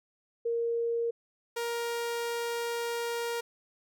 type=tone pair in turn; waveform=sine / sawtooth; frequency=466.2 / 469.7 Hz; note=A#4 / A#4; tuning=0 / +13 cents; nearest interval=unison; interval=13 cents; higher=second; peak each=-27 dBFS; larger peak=neither; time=0.45-1.11 / 1.56-3.41 s; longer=second; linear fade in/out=10 ms; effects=none